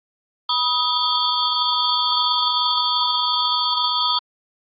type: tone cluster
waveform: sine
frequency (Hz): 979 / 1260 / 3237 / 3491 / 4492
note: B5 / D#6 / G#7 / A7 / C#8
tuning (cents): -15 / +21 / -45 / -14 / +22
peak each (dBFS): -24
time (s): 0.49-4.19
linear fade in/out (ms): 5
effects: AAC 32 kbps